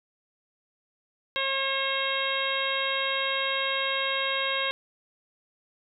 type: harmonic tone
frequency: 540 Hz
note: C#5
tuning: 45 cents flat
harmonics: 1 / 2 / 3 / 4 / 5 / 6 / 7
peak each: -33 / -33 / -33 / -33 / -33 / -33 / -33 dBFS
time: 1.36-4.71 s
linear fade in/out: 0 ms
effects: none